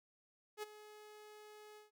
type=tone with ADSR envelope; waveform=sawtooth; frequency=423.2 Hz; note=G#4; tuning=33 cents sharp; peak=-36 dBFS; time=0.57-1.91 s; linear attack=57 ms; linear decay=19 ms; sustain=-15 dB; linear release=140 ms; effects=none